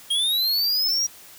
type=linear sweep; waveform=square; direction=up; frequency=3211 to 5750 Hz; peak=-20 dBFS; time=0.1-1.07 s; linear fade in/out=10 ms; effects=white hiss -46 dBFS RMS until 1.38 s